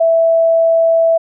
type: tone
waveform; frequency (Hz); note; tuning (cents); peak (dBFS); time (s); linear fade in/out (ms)
sine; 659.3; E5; 0; -8; 0-1.18; 10
effects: none